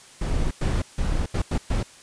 brown noise bursts at uneven times, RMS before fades -23 dBFS, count 6, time 0.21-0.51 / 0.61-0.82 / 0.98-1.26 / 1.34-1.42 / 1.51-1.58 / 1.7-1.83 s, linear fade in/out 5 ms, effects white hiss -48 dBFS RMS until 2.02 s + resampled to 22050 Hz

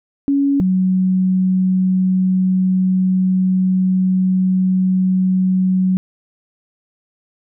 sine tone pair in turn, 279.6 / 186.16 Hz, C#4 / F#3, +15 / +11 cents, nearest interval perfect fifth, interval 704 cents, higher first, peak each -12 dBFS, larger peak neither, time 0.28-0.6 / 0.6-5.97 s, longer second, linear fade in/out 0 ms, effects none

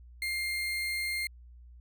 35% pulse tone, 2113 Hz, C7, 16 cents sharp, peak -29 dBFS, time 0.22-1.27 s, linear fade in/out 2 ms, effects added 60 Hz sine -49 dBFS peak until 1.8 s

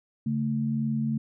sine tone pair together, 140.29 / 222.7 Hz, C#3 / A3, +21 / +21 cents, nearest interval minor sixth, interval 800 cents, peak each -29 / -26 dBFS, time 0.26-1.18 s, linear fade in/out 5 ms, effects none

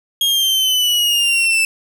40% pulse exponential sweep, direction down, 3269 to 2635 Hz, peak -12 dBFS, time 0.21-1.65 s, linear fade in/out 2 ms, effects none

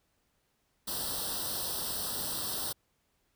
white noise with comb filter, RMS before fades -35 dBFS, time 0.87-2.73 s, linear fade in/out 10 ms, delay 0.22 ms, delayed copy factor +0.95, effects pink hiss -75 dBFS RMS until 3.35 s

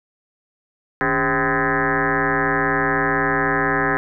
sine tone with frequency modulation, 1025 Hz, C6, 36 cents flat, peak -16 dBFS, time 1.01-3.97 s, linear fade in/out 0 ms, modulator 124 Hz, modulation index 6.8, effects none

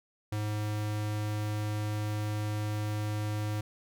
square tone, 105.7 Hz, G#2, 31 cents sharp, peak -31 dBFS, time 0.32-3.61 s, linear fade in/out 5 ms, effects none

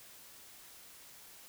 silence, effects white hiss -55 dBFS RMS until 1.48 s

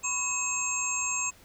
sine tone cluster, 1011 / 1115 / 2588 / 6530 / 7450 Hz, B5 / C#6 / E7 / G#8 / A#8, +40 / +10 / -32 / -30 / -2 cents, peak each -39 / -39 / -33 / -34 / -30 dBFS, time 0.03-1.31 s, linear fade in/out 20 ms, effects pink hiss -56 dBFS RMS until 1.44 s

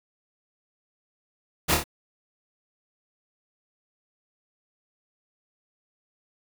pink noise with echo, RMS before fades -22 dBFS, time 1.68-1.76 s, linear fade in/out 20 ms, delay 27 ms, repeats 3, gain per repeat -4 dB, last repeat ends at 1.841 s, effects none

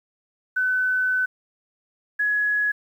sine tone pair in turn, 1509 / 1681.4 Hz, F#6 / G#6, +34 / +21 cents, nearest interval major second, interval 187 cents, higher second, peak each -19 dBFS, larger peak neither, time 0.56-1.26 / 2.19-2.72 s, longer first, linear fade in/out 10 ms, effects 9-bit

